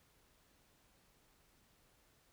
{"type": "silence", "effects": ["pink hiss -71 dBFS RMS until 2.32 s"]}